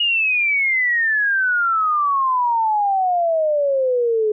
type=exponential sweep; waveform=sine; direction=down; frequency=2889 to 420.3 Hz; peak=-15 dBFS; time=0-4.32 s; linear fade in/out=5 ms; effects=none